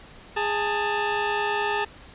20% pulse tone pair together, 413.8 / 887.5 Hz, G#4 / A5, -6 / +15 cents, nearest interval octave + minor second, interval 1321 cents, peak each -21 / -21 dBFS, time 0.36-1.85 s, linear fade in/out 10 ms, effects pink hiss -47 dBFS RMS until 2.14 s + resampled to 8000 Hz

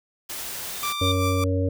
white noise, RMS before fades -33 dBFS, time 0.29-0.93 s, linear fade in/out 10 ms
sine tone with exponential growth, 3606 Hz, A7, 42 cents sharp, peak -22 dBFS, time 0.47-1.12 s, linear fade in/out 5 ms, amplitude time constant 140 ms
sawtooth tone with tremolo, 1174.7 Hz, D6, in tune, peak -21 dBFS, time 0.83-1.44 s, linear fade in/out 2 ms, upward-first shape sine, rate 5.2 Hz, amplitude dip 45%
harmonic tone, 93.2 Hz, F#2, 13 cents sharp, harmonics 1 / 3 / 5 / 6, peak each -22 / -27 / -29 / -30 dBFS, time 1.01-1.69 s, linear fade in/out 5 ms
effects none

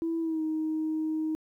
sine tone with pitch glide, 329.6 to 313.8 Hz, E4 to D#4, 0 to +15 cents, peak -26 dBFS, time 0.02-1.35 s, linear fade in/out 0 ms, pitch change -85 cents, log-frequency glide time 0.2-0.42 s, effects tanh soft clip ceiling -23 dBFS + 11-bit

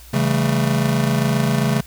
square chord, A dominant seventh, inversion first, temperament just, 137.5 / 165 / 198 / 220 Hz, C#3 / E3 / G3 / A3, -14 / +2 / +18 / 0 cents, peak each -20 / -24 / -26 / -22 dBFS, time 0.13-1.81 s, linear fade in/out 10 ms, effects added 60 Hz sine -41 dBFS peak until 1.86 s + white hiss -45 dBFS RMS until 1.86 s

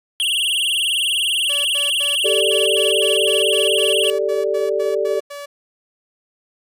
square tone with vibrato, 3031 Hz, F#7, 41 cents sharp, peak -17 dBFS, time 0.2-4.1 s, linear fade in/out 0 ms, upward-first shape sine, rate 20 Hz, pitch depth 180 cents each way
sawtooth tone bursts, 573 Hz, D5, 43 cents flat, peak -26 dBFS, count 16, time 1.49-5.46 s, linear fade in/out 10 ms, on 160 ms, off 94 ms
sine chord, G suspended second, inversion none, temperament equal, 392 / 440 / 587.3 Hz, G4 / A4 / D5, 0 / 0 / 0 cents, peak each -21 dBFS, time 2.24-5.2 s, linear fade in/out 10 ms
effects resampled to 32000 Hz

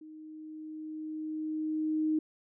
sine tone with level ramp, 311.1 Hz, D#4, in tune, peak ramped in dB -46 to -25 dBFS, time 0.01-2.19 s, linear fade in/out 5 ms, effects none

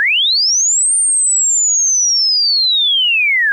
sine linear two-way sweep, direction up then down, 1596 to 8960 to 1596 Hz, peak -10 dBFS, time 0-3.52 s, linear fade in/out 0 ms, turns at 0.95 s, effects 8-bit

